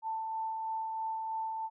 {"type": "tone with tremolo", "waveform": "sine", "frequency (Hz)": 888, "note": "A5", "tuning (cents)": 16, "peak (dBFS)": -32, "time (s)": [0.02, 1.7], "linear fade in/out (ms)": 50, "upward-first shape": "sine", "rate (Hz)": 3.1, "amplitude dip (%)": 25, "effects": []}